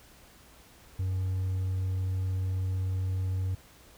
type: tone with hard clipping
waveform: triangle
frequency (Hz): 93.7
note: F#2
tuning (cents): +22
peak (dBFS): -28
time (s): 0.99-3.55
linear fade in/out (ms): 5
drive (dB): 5
effects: added 60 Hz sine -61 dBFS peak until 3.97 s + pink hiss -56 dBFS RMS until 3.97 s